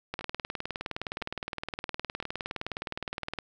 two click trains, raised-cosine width 0.3 ms, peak -24 / -17 dBFS, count 4 / 64, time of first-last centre 0.21-3.234 / 0.14-3.387 s, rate 0.992 / 19.4 Hz, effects none

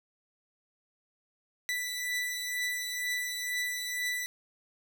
sawtooth beating tone pair, 1975.5 / 1977.6 Hz, B6 / B6, 0 / +2 cents, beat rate 2.1 Hz, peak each -35 / -29 dBFS, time 1.69-4.26 s, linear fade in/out 0 ms, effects none

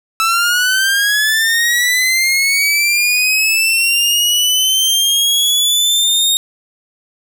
sawtooth linear sweep, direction up, 1312 to 3723 Hz, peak -8 dBFS, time 0.2-6.37 s, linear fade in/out 0 ms, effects none

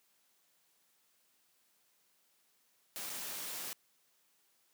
white noise with dropouts, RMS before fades -42 dBFS, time 2.96-3.73 s, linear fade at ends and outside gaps 0 ms, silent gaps 3.096-3.1 s, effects white hiss -73 dBFS RMS until 4.73 s + high-pass 150 Hz 12 dB/octave

